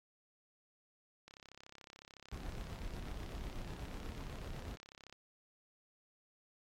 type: click train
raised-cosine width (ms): 0.2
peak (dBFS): -36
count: 131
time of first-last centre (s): 1.28-5.126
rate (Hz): 33.8
type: noise with tremolo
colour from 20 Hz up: brown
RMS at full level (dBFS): -44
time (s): 2.32-4.76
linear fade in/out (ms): 10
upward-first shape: square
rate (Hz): 8.1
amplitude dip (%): 25
effects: AAC 48 kbps